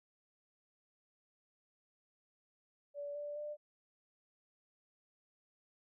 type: tone with pitch steps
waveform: sine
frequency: 576 / 585.4 / 594.9 Hz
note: D5 / D5 / D5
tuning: -34 / -6 / +22 cents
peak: -40 dBFS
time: 2.94-3.57 s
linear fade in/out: 50 ms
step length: 210 ms
effects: none